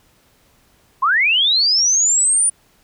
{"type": "linear sweep", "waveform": "sine", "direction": "up", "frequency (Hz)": [987.8, 9500], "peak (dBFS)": -12, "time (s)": [1.02, 2.5], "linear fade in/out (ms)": 10, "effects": ["pink hiss -56 dBFS RMS until 2.83 s"]}